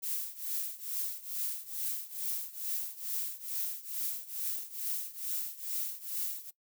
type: noise with tremolo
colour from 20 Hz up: violet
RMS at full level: -33 dBFS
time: 0.02-6.51 s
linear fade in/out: 20 ms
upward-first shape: triangle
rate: 2.3 Hz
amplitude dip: 90%
effects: noise-tail reverb RT60 0.1 s tail -19 dB re dry